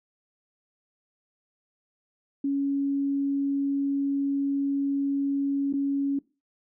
sine tone with dropouts, 278.6 Hz, C#4, 9 cents sharp, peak -23 dBFS, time 2.44-6.19 s, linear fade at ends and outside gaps 5 ms, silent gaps 5.728-5.736 s, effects noise-tail reverb RT60 0.3 s tail -21 dB re dry

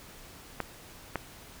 clicks, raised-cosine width 0.5 ms, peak -15 dBFS, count 2, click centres 0.603 / 1.157 s, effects pink hiss -50 dBFS RMS until 1.6 s

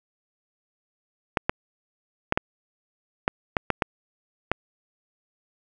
clicks, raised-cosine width 0.5 ms, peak -5 dBFS, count 9, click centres 1.372 / 1.495 / 2.324 / 2.375 / 3.279 / 3.568 / 3.703 / 3.822 / 4.516 s, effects none

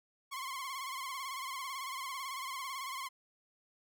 sawtooth tone with vibrato, 1069 Hz, C6, 37 cents sharp, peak -35 dBFS, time 0.31-3.09 s, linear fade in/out 20 ms, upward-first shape sine, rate 18 Hz, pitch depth 81 cents each way, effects none

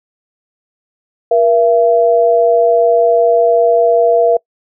sine tone pair together, 476.4 / 673.7 Hz, A#4 / E5, +38 / +38 cents, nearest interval tritone, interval 600 cents, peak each -10 dBFS, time 1.31-4.37 s, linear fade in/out 5 ms, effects noise-tail reverb RT60 0.1 s tail -25 dB re dry

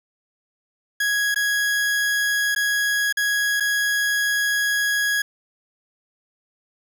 40% pulse tone with dropouts, 1661.2 Hz, G#6, in tune, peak -18 dBFS, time 1-5.22 s, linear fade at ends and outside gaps 5 ms, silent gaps 1.345-1.359 / 2.549-2.561 / 3.126-3.17 / 3.6-3.605 s, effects none

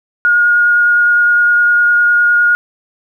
sine tone with vibrato, 1433 Hz, F6, 44 cents sharp, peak -7 dBFS, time 0.25-2.55 s, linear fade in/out 0 ms, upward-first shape sine, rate 9.8 Hz, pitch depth 9 cents each way, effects 8-bit

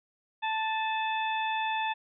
harmonic tone with a mistuned harmonic, 880 Hz, A5, in tune, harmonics 1 / 2 / 3 / 4, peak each -29 / -36 / -36 / -39 dBFS, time 0.42-1.94 s, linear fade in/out 20 ms, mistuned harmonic 3, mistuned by -28 cents, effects none

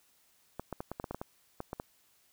clicks, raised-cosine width 1 ms, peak -23 dBFS, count 12, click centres 0.596 / 0.727 / 0.805 / 0.916 / 0.999 / 1.042 / 1.11 / 1.146 / 1.215 / 1.604 / 1.731 / 1.799 s, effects white hiss -68 dBFS RMS until 2.32 s

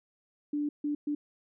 sine tone bursts at uneven times, 293.7 Hz, D4, in tune, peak -28 dBFS, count 3, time 0.53-0.69 / 0.84-0.95 / 1.07-1.15 s, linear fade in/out 5 ms, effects none

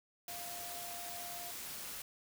sine tone in noise, 699 Hz, F5, 1 cent sharp, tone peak -48 dBFS, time 0.28-1.51 s, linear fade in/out 2 ms, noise white, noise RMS -45 dBFS, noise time 0.28-2.02 s, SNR -6 dB, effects none

